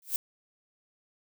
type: noise with exponential growth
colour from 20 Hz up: violet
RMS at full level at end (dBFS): -24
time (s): 0.02-0.16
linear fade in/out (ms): 1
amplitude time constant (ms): 29
effects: none